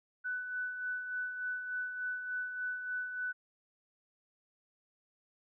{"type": "tone with tremolo", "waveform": "sine", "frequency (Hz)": 1494, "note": "F#6", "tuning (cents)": 16, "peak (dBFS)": -33, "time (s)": [0.24, 3.33], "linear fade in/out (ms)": 20, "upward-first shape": "sine", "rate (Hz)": 3.4, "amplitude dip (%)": 50, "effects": []}